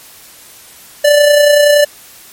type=tone with amplitude modulation; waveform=square; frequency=586 Hz; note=D5; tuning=4 cents flat; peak=-4 dBFS; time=1.04-1.85 s; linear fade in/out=10 ms; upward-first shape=sine; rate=30.6 Hz; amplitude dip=40%; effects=white hiss -38 dBFS RMS until 2.32 s + MP3 64 kbps